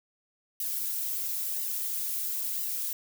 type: noise with flanger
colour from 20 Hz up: violet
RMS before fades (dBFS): -32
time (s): 0.6-2.93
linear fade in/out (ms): 2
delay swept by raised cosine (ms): 1 to 6.2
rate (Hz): 0.99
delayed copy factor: +0.8
effects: none